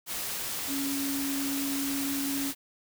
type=tone in noise; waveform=sine; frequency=277.2 Hz; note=C#4; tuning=in tune; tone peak=-30 dBFS; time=0.67-2.53 s; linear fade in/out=50 ms; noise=white; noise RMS=-34 dBFS; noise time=0.06-2.55 s; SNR=+1 dB; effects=none